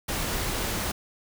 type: noise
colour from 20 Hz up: pink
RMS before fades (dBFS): -29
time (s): 0.08-0.92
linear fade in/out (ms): 10
effects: none